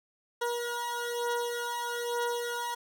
20% pulse beating tone pair, 477.2 / 478.3 Hz, A#4 / A#4, +41 / +44 cents, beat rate 1.1 Hz, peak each -30 / -28 dBFS, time 0.41-2.75 s, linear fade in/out 10 ms, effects none

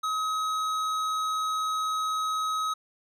sine tone with tanh clipping, 1272 Hz, D#6, 38 cents sharp, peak -28 dBFS, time 0.03-2.74 s, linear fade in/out 10 ms, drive 14 dB, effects none

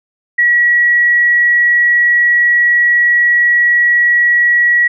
sine tone, 1923 Hz, B6, 47 cents flat, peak -7 dBFS, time 0.38-4.88 s, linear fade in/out 10 ms, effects none

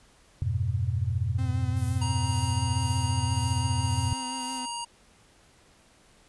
sine chord, F diminished, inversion none, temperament equal with one note detuned, 87.31 / 102.16 / 123.47 Hz, F2 / Ab2 / Cb3, 0 / -28 / 0 cents, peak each -29 dBFS, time 0.42-4.13 s, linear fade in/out 0 ms
45% pulse tone with vibrato, 257.4 Hz, C4, 28 cents flat, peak -37 dBFS, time 1.38-4.66 s, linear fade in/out 10 ms, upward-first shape sine, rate 5.8 Hz, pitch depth 29 cents each way
violet noise with tremolo, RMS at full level -40 dBFS, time 1.76-4.6 s, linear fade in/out 10 ms, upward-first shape sine, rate 1.9 Hz, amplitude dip 100%
harmonic tone, 943 Hz, A#5, 20 cents sharp, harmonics 1 / 3 / 5 / 7 / 9 / 10, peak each -34 / -39 / -41 / -42 / -44 / -44 dBFS, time 2.01-4.85 s, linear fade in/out 10 ms
effects pink hiss -59 dBFS RMS until 6.28 s + resampled to 24000 Hz

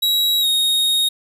45% pulse tone with pitch glide, 3866 to 3736 Hz, B7 to A#7, -38 to +3 cents, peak -14 dBFS, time 0.02-1.09 s, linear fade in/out 10 ms, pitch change -59 cents, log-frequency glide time 0.4-0.46 s, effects none

